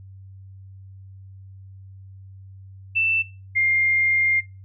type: tone pair in turn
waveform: sine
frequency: 2663 / 2114 Hz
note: E7 / C7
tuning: +17 / +17 cents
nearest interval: major third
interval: 400 cents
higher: first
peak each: -17 dBFS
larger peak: neither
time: 2.95-3.23 / 3.55-4.41 s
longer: second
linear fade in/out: 20 ms
effects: noise-tail reverb RT60 0.3 s tail -20 dB re dry + added 96 Hz sine -40 dBFS peak until 4.64 s